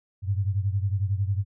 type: beating tone pair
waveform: sine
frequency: 96 / 107 Hz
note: G2 / A2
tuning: -36 / -48 cents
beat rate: 11 Hz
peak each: -24 / -28 dBFS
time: 0.22-1.45 s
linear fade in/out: 50 ms
effects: none